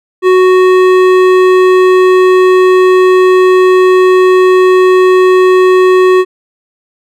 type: tone with hard clipping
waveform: triangle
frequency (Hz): 370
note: F#4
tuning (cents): 0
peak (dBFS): -5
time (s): 0.22-6.25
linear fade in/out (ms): 50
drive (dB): 17
effects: none